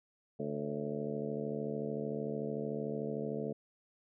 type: harmonic tone with a mistuned harmonic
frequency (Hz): 73.42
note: D2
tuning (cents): 0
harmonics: 2 / 3 / 4 / 5 / 6 / 7 / 8 / 9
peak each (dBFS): -43 / -40 / -45 / -47 / -39 / -47 / -46 / -47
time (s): 0.39-3.53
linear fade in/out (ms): 10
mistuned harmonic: 8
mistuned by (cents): -65
effects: none